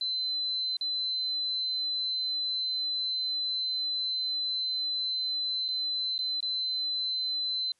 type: tone with dropouts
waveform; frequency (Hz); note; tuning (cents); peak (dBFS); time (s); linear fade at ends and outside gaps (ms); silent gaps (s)
sine; 4051; B7; +43; -28; 0.01-7.72; 2; 0.769-0.81 / 5.682-5.686 / 6.18-6.189 / 6.405-6.427
effects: white hiss -72 dBFS RMS until 7.79 s + resampled to 24000 Hz